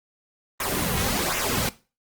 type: noise with flanger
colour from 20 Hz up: pink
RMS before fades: -25 dBFS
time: 0.6-1.69 s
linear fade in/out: 2 ms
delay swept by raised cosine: 0.22 to 3.42 ms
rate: 1.3 Hz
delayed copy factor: -0.7
effects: noise-tail reverb RT60 0.3 s tail -17 dB re dry + Opus 24 kbps